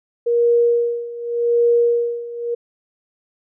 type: tone with tremolo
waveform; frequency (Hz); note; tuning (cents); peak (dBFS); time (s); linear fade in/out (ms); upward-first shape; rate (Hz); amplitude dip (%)
sine; 473; A#4; +25; -11; 0.26-2.55; 10; sine; 0.86; 85
effects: none